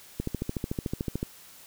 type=click train; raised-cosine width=3 ms; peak=-16 dBFS; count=15; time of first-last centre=0.2-1.229 s; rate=13.6 Hz; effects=white hiss -51 dBFS RMS until 1.66 s